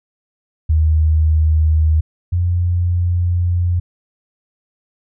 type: tone pair in turn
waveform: sine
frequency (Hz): 78.4 / 88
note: D#2 / F2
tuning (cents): +14 / +14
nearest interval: major second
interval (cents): 200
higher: second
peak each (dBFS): -10 / -13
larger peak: first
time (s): 0.69-2.01 / 2.32-3.8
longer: second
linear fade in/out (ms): 10
effects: none